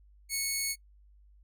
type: tone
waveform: 10% pulse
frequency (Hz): 2206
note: C#7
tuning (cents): -9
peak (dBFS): -21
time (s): 0.29-0.76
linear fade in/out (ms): 50
effects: noise-tail reverb RT60 0.1 s tail -23 dB re dry + added 50 Hz sine -56 dBFS peak until 1.43 s